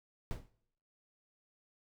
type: noise with exponential decay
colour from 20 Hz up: brown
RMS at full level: -34 dBFS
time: 0.31-0.5 s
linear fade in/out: 0 ms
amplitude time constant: 41 ms
effects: noise-tail reverb RT60 0.7 s tail -21 dB re dry